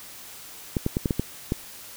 clicks, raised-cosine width 3 ms, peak -10 dBFS, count 7, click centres 0.768 / 0.864 / 0.969 / 1.058 / 1.108 / 1.196 / 1.521 s, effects white hiss -43 dBFS RMS until 1.96 s

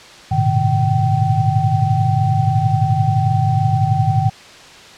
sine tone cluster, 102.2 / 113.3 / 125.2 / 151.5 / 770 Hz, G#2 / A#2 / B2 / D#3 / G5, -27 / -49 / +24 / -46 / -31 cents, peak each -19 dBFS, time 0.31-4.3 s, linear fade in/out 10 ms, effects white hiss -39 dBFS RMS until 4.97 s + low-pass 5000 Hz 12 dB/octave

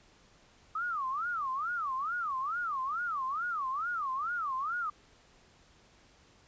sine tone with vibrato, 1224 Hz, D#6, 29 cents flat, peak -31 dBFS, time 0.75-4.9 s, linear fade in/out 5 ms, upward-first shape sine, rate 2.3 Hz, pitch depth 290 cents each way, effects pink hiss -62 dBFS RMS until 6.47 s + resampled to 16000 Hz

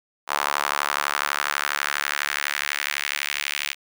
sawtooth tone with high-pass filter sweep, 72.1 Hz, D2, 31 cents flat, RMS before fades -26 dBFS, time 0.27-3.75 s, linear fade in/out 50 ms, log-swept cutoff 1000 to 2400 Hz, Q 2, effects none

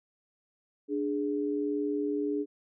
sine tone pair together, 293.7 / 415.1 Hz, D4 / G#4, 0 / -1 cents, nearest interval tritone, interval 599 cents, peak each -30 / -31 dBFS, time 0.88-2.46 s, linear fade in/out 50 ms, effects none

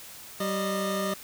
25% pulse tone pair together, 192.75 / 611 Hz, G3 / D#5, -29 / -32 cents, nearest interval octave + minor sixth, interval 1997 cents, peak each -26 dBFS, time 0.4-1.14 s, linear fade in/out 5 ms, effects white hiss -45 dBFS RMS until 1.23 s

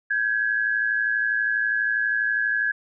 sine tone pair together, 1566.7 / 1679 Hz, G6 / G#6, -1 / +18 cents, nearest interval minor second, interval 119 cents, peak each -25 / -22 dBFS, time 0.1-2.72 s, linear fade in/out 10 ms, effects none

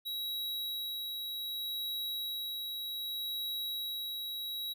square tone with tremolo, 3865 Hz, B7, 38 cents flat, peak -35 dBFS, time 0.05-4.74 s, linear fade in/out 20 ms, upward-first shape sine, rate 0.65 Hz, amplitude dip 25%, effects none

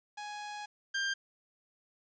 sawtooth tone pair in turn, 833 / 1590.3 Hz, G#5 / G6, +5 / +24 cents, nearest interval major seventh, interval 1119 cents, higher second, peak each -36 / -27 dBFS, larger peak second, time 0.17-0.66 / 0.94-1.14 s, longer first, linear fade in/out 10 ms, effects resampled to 16000 Hz + 10-bit

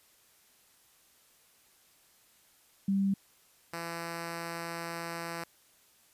sine / 5% pulse tone pair in turn, 196 / 168.3 Hz, G3 / E3, 0 / +36 cents, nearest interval minor third, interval 264 cents, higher first, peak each -25 dBFS, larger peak neither, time 2.88-3.14 / 3.73-5.44 s, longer second, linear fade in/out 5 ms, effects white hiss -64 dBFS RMS until 6.13 s + resampled to 32000 Hz

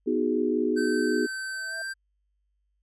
sine chord, G# minor seventh, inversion first, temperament equal, 246.9 / 311.1 / 370 / 415.3 Hz, B3 / D#4 / F#4 / G#4, 0 / 0 / 0 / 0 cents, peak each -28 dBFS, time 0.06-1.27 s, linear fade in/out 20 ms
square tone with pitch glide, 1543 to 1572.7 Hz, G6 to G6, -28 to +5 cents, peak -32 dBFS, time 0.76-1.94 s, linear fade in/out 20 ms, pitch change +33 cents, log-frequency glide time 1.69-1.74 s
sine tone with exponential growth, 659.3 Hz, E5, in tune, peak -37 dBFS, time 1.37-1.82 s, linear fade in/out 2 ms, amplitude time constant 96 ms
effects added 50 Hz sine -70 dBFS peak until 2.82 s + resampled to 24000 Hz

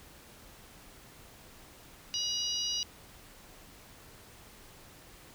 harmonic tone, 965 Hz, B5, 40 cents flat, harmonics 3 / 4 / 5 / 6, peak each -35 / -39 / -35 / -37 dBFS, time 2.14-2.83 s, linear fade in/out 0 ms, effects pink hiss -54 dBFS RMS until 5.34 s

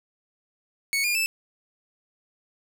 sawtooth tone with pitch steps, 2217 / 2418 / 2636 Hz, C#7 / D7 / E7, 0 / +50 / -1 cents, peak -19 dBFS, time 0.93-1.26 s, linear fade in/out 0 ms, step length 110 ms, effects none

